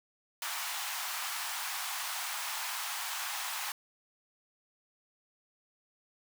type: high-pass noise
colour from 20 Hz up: pink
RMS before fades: -37 dBFS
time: 0.42-3.72 s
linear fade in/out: 2 ms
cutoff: 770 Hz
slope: 48 dB/octave
effects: none